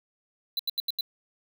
square tone bursts, 4000 Hz, B7, 21 cents sharp, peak -26 dBFS, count 5, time 0.57-1.009 s, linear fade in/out 2 ms, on 23 ms, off 81 ms, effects none

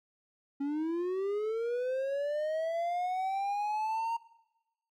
triangle linear sweep, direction up, 275 to 929 Hz, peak -28 dBFS, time 0.6-4.17 s, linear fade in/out 10 ms, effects noise-tail reverb RT60 1.0 s tail -21 dB re dry

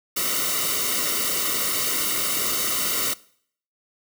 white noise with comb filter, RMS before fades -24 dBFS, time 0.16-3.14 s, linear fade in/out 10 ms, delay 1.2 ms, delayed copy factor -0.85, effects noise-tail reverb RT60 0.6 s tail -21 dB re dry

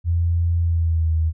sine tone with pitch glide, 85 to 80.23 Hz, F2 to E2, -46 to -46 cents, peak -16 dBFS, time 0.04-1.33 s, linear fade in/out 50 ms, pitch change -100 cents, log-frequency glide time 0.59-1.13 s, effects none

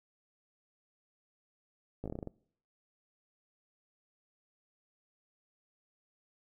slowing click train, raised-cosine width 2 ms, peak -26 dBFS, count 9, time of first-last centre 2.04-2.273 s, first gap 17 ms, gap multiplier 1.15, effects noise-tail reverb RT60 0.6 s tail -23 dB re dry

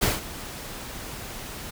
pink noise with ADSR envelope, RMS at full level -21 dBFS, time 0.01-1.71 s, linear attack 20 ms, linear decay 170 ms, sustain -16 dB, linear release 14 ms, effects none

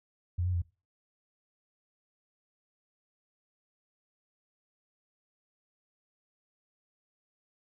sine tone with pitch steps, 88.1 / 90.5 / 86.8 Hz, F2 / F#2 / F2, +16 / -38 / -10 cents, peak -27 dBFS, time 0.38-0.62 s, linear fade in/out 10 ms, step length 80 ms, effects noise-tail reverb RT60 0.3 s tail -21 dB re dry

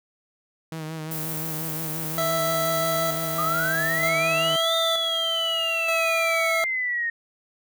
sawtooth tone with vibrato, 158.3 Hz, D#3, 30 cents sharp, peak -27 dBFS, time 0.72-4.56 s, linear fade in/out 2 ms, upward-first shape sine, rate 5.7 Hz, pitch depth 39 cents each way
violet noise, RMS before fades -32 dBFS, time 1.11-4.09 s, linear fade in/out 5 ms
25% pulse tone with tremolo, 659.3 Hz, E5, in tune, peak -19 dBFS, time 2.18-6.64 s, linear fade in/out 0 ms, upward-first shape square, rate 0.54 Hz, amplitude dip 50%
sine exponential two-way sweep, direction up then down, 1200 to 3653 to 1844 Hz, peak -23 dBFS, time 3.38-7.1 s, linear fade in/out 5 ms, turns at 4.75 s
effects none

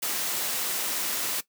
white noise, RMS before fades -29 dBFS, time 0.02-1.41 s, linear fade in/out 10 ms, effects noise-tail reverb RT60 0.1 s tail -17 dB re dry + high-pass 200 Hz 12 dB/octave

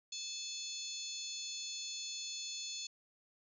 harmonic tone with a mistuned harmonic, 867 Hz, A5, 26 cents flat, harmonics 3 / 4 / 5 / 6 / 7 / 8, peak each -52 / -47 / -45 / -52 / -49 / -47 dBFS, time 0.12-2.87 s, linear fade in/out 5 ms, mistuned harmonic 7, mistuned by +70 cents, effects none

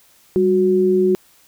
sine tone pair together, 196 / 367.9 Hz, G3 / F#4, 0 / -10 cents, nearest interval major seventh, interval 1090 cents, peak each -19 / -13 dBFS, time 0.36-1.15 s, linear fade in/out 0 ms, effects white hiss -53 dBFS RMS until 1.47 s

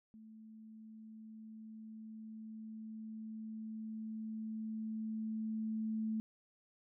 sine tone with level ramp, 219.4 Hz, A3, 5 cents flat, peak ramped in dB -53 to -34 dBFS, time 0.14-6.2 s, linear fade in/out 0 ms, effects none

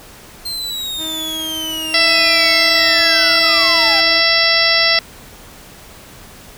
40% pulse linear sweep, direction down, 4186 to 755 Hz, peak -20 dBFS, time 0.45-4.01 s, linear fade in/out 10 ms
sawtooth tone with pitch glide, 317.1 to 321 Hz, D#4 to E4, +33 to -46 cents, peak -24 dBFS, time 0.97-4.23 s, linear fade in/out 50 ms, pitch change +21 cents, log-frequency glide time 2.94-3.58 s
harmonic tone, 666 Hz, E5, 18 cents sharp, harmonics 1 / 2 / 3 / 4 / 5 / 6 / 7 / 8, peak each -21 / -23 / -16 / -21 / -21 / -21 / -18 / -16 dBFS, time 1.94-4.99 s, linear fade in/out 2 ms
effects pink hiss -39 dBFS RMS until 6.57 s

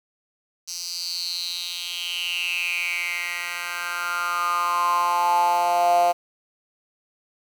10% pulse tone with high-pass filter sweep, 174.61 Hz, F3, in tune, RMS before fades -24 dBFS, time 0.67-6.13 s, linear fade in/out 20 ms, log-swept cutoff 5400 to 650 Hz, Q 7.4, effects 8-bit

